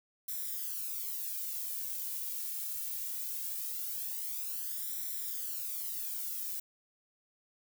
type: noise with flanger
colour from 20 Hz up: violet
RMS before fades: -38 dBFS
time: 0.28-6.6 s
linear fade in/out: 5 ms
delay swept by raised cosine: 0.53 to 2.23 ms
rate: 0.21 Hz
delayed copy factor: +0.9
effects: none